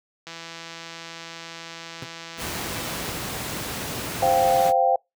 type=click train; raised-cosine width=0.2 ms; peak=-20 dBFS; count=470; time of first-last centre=0.27-3.095 s; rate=166 Hz
type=tone with exponential decay; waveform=sawtooth; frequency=130 Hz; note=C3; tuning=11 cents flat; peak=-27 dBFS; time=2.02-2.09 s; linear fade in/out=5 ms; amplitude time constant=15 ms
type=noise; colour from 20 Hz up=pink; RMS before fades=-30 dBFS; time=2.37-4.73 s; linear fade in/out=50 ms
type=chord; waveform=sine; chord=C suspended fourth; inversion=none; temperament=equal; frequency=523.3 / 698.5 / 784 Hz; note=C5 / F5 / G5; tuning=0 / 0 / 0 cents; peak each=-22 / -21 / -20 dBFS; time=4.22-4.96 s; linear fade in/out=5 ms
effects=noise-tail reverb RT60 0.2 s tail -26 dB re dry + high-pass 80 Hz 12 dB/octave